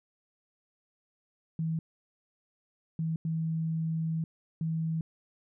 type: tone bursts at uneven times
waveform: sine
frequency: 161.6 Hz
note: E3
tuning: 34 cents flat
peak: -28 dBFS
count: 4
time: 1.59-1.79 / 2.99-3.16 / 3.25-4.24 / 4.61-5.01 s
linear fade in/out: 2 ms
effects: none